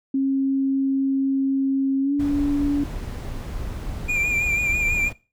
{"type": "tone with pitch glide", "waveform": "sine", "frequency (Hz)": [270.4, 286.5], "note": ["C#4", "D4"], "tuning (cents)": [-43, -43], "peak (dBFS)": -18, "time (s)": [0.14, 2.84], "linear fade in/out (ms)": 5, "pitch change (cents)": 100, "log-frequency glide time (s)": [2.02, 2.15]}
{"type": "noise", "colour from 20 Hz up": "brown", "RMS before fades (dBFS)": -30, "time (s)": [2.19, 5.13], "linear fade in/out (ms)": 10}
{"type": "tone with vibrato", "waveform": "triangle", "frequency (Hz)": 2400, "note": "D7", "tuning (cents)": 37, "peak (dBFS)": -18, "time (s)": [4.08, 5.1], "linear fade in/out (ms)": 20, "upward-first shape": "sine", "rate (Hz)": 6.1, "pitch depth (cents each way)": 39}
{"effects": ["noise-tail reverb RT60 0.3 s tail -19 dB re dry"]}